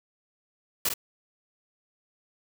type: noise with echo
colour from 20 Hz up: white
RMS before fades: -25 dBFS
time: 0.85-0.89 s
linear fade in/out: 5 ms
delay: 49 ms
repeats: 1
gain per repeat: -6 dB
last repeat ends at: 0.939 s
effects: none